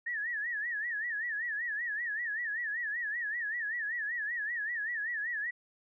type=tone with vibrato; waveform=sine; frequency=1800 Hz; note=A6; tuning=39 cents sharp; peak=-32 dBFS; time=0.06-5.51 s; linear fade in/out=10 ms; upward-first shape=sine; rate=5.2 Hz; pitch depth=140 cents each way; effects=none